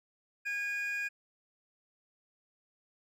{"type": "tone pair together", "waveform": "triangle", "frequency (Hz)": [1638, 2454], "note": ["G#6", "D#7"], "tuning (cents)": [-24, -25], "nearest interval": "perfect fifth", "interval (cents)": 699, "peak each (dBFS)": [-33, -33], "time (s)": [0.45, 1.09], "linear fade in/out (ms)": 20, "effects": ["tanh soft clip ceiling -25 dBFS"]}